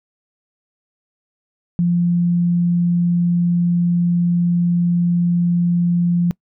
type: tone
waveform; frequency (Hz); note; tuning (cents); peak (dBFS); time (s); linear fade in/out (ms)
sine; 173.7; F3; -9; -13; 1.79-6.31; 0
effects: noise-tail reverb RT60 0.1 s tail -24 dB re dry